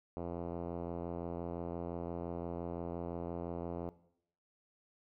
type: tone with low-pass filter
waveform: 5% pulse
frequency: 85.8 Hz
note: F2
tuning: 30 cents flat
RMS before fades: -41 dBFS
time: 0.17-3.89 s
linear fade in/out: 0 ms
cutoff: 600 Hz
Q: 0.86
effects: noise-tail reverb RT60 0.7 s tail -17 dB re dry